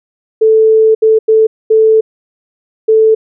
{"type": "tone bursts at uneven times", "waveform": "sine", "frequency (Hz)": 440, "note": "A4", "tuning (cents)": 0, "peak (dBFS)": -4, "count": 5, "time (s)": [[0.41, 0.95], [1.02, 1.19], [1.28, 1.47], [1.7, 2.01], [2.88, 3.15]], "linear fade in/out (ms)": 10, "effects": []}